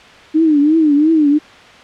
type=tone with vibrato; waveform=sine; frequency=305.1 Hz; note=D#4; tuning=34 cents flat; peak=-8 dBFS; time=0.34-1.39 s; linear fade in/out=20 ms; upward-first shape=triangle; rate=2.9 Hz; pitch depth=140 cents each way; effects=white hiss -39 dBFS RMS until 1.83 s + low-pass 3000 Hz 12 dB/octave

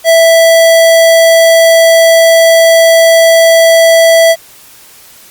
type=tone; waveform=square; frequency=659.3 Hz; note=E5; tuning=in tune; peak=-3 dBFS; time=0.04-4.36 s; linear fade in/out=50 ms; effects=white hiss -37 dBFS RMS until 5.3 s + Opus 48 kbps

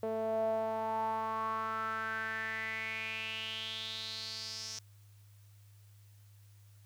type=tone with band-pass filter sweep; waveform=sawtooth; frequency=221.3 Hz; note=A3; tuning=10 cents sharp; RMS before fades=-37 dBFS; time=0.03-4.79 s; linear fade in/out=2 ms; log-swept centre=540 to 5700 Hz; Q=6.2; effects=added 102 Hz sine -56 dBFS peak until 6.85 s + white hiss -69 dBFS RMS until 6.85 s

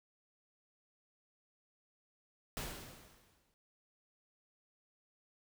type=noise with exponential decay; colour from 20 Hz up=pink; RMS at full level=-40 dBFS; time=2.57-3.54 s; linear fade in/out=0 ms; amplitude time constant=210 ms; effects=none

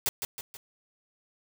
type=noise with echo; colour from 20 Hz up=white; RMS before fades=-27 dBFS; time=0.06-0.09 s; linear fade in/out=0 ms; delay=160 ms; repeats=3; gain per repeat=-6 dB; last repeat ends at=0.57 s; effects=none

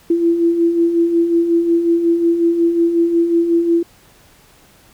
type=beating tone pair; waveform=sine; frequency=333.1 / 338.6 Hz; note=E4 / E4; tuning=+18 / +46 cents; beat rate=5.5 Hz; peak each=-21 / -12 dBFS; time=0.1-3.83 s; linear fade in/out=5 ms; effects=pink hiss -49 dBFS RMS until 4.93 s

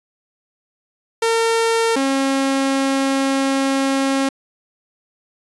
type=tone pair in turn; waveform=sawtooth; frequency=455.9 / 271.1 Hz; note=A#4 / C#4; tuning=-39 / -38 cents; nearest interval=major sixth; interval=899 cents; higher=first; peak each=-11 / -12 dBFS; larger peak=first; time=1.22-1.96 / 1.96-4.29 s; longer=second; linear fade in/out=5 ms; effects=resampled to 24000 Hz

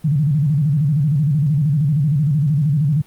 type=tone with vibrato; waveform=sine; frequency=146.83 Hz; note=D3; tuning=in tune; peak=-13 dBFS; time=0.04-3.02 s; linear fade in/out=10 ms; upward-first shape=square; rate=13 Hz; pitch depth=130 cents each way; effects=pink hiss -51 dBFS RMS until 3.06 s + Opus 32 kbps

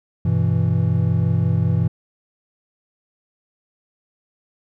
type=chord; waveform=triangle; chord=E minor; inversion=first; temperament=equal; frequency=98 / 123.47 / 164.81 Hz; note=G2 / B2 / E3; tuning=0 / 0 / 0 cents; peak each=-18 dBFS; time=0.25-1.88 s; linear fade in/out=5 ms; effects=none

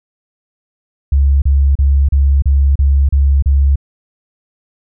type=tone bursts; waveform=sine; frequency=69.3 Hz; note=C#2; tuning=in tune; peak=-7 dBFS; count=8; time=1.12-3.758 s; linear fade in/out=5 ms; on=300 ms; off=34 ms; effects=none

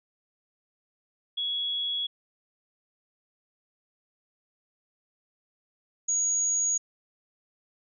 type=tone pair in turn; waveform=sine; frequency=3352 / 6704 Hz; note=G#7 / G#8; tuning=+15 / +15 cents; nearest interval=octave; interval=1200 cents; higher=second; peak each=-27 / -23 dBFS; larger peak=second; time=1.37-2.07 / 6.08-6.78 s; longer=neither; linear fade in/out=10 ms; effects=none

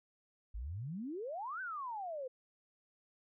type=exponential two-way sweep; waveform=sine; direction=up then down; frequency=48.37 to 1568 to 496.8 Hz; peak=-39 dBFS; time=0.54-2.28 s; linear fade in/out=10 ms; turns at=1.61 s; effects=none

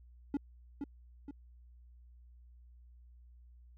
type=tone with echo; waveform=triangle; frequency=283.1 Hz; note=C#4; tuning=37 cents sharp; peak=-28 dBFS; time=0.34-0.37 s; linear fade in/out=2 ms; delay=470 ms; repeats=2; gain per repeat=-6 dB; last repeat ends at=1.31 s; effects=added 60 Hz sine -55 dBFS peak until 3.77 s

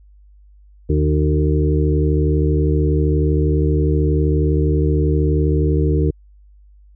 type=harmonic tone with a mistuned harmonic; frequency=75.8 Hz; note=D#2; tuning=45 cents flat; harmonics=1 / 2 / 4 / 5 / 6; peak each=-16 / -19 / -22 / -23 / -24 dBFS; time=0.89-6.11 s; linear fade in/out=10 ms; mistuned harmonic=5; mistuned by=-15 cents; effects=added 50 Hz sine -44 dBFS peak until 6.95 s

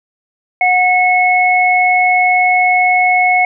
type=tone pair together; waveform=sine; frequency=731 / 2191 Hz; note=F#5 / C#7; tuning=-21 / -21 cents; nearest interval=octave + perfect fifth; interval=1900 cents; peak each=-11 dBFS; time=0.61-3.45 s; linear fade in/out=2 ms; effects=none

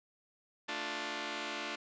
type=chord; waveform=5% pulse; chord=D minor; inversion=second; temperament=just; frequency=220.2 / 293.7 / 352.4 Hz; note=A3 / D4 / F4; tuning=+2 / 0 / +16 cents; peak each=-33 / -29 / -30 dBFS; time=0.68-1.76 s; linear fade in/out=10 ms; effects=resampled to 16000 Hz

